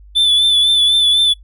triangle tone with vibrato, 3492 Hz, A7, 14 cents flat, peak -8 dBFS, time 0.15-1.34 s, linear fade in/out 20 ms, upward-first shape sine, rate 4 Hz, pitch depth 36 cents each way, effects noise-tail reverb RT60 0.1 s tail -20 dB re dry + added 50 Hz sine -38 dBFS peak until 1.43 s

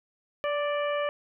harmonic tone with a mistuned harmonic, 587.3 Hz, D5, in tune, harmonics 1 / 2 / 3 / 4 / 5, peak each -27 / -33 / -37 / -39 / -41 dBFS, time 0.44-1.09 s, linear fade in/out 0 ms, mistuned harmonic 1, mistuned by -17 cents, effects none

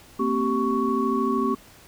sine tone cluster, 229.6 / 262.8 / 388 / 1114 Hz, A#3 / C4 / G4 / C#6, -26 / +8 / -18 / +8 cents, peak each -26 dBFS, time 0.19-1.55 s, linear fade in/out 10 ms, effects pink hiss -50 dBFS RMS until 1.87 s

